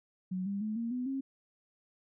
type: tone with pitch steps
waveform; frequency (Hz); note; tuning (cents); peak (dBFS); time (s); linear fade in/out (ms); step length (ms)
sine; 185 / 199.43 / 215 / 231.7 / 249.8 / 269.3; F#3 / G3 / A3 / A#3 / B3 / C#4; 0 / +30 / -40 / -10 / +20 / -50; -32; 0.31-1.21; 10; 150
effects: none